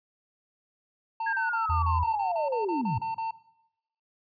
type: tone bursts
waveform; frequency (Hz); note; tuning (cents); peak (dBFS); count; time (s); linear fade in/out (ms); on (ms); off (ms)
triangle; 900; A5; +39; -26; 13; 1.2-3.31; 5; 130; 35
type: linear sweep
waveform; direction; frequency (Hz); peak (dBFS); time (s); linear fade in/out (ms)
sine; down; 1661.2 to 92.5; -27; 1.26-2.99; 10
type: tone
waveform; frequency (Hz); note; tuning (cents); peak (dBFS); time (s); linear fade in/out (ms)
sine; 82.41; E2; 0; -26; 1.69-2.04; 10
effects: noise-tail reverb RT60 0.8 s tail -17 dB re dry + resampled to 11025 Hz